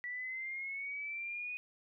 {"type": "linear sweep", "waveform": "sine", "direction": "up", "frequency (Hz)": [1948, 2489], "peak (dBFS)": -38, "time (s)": [0.04, 1.57], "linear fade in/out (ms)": 0, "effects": []}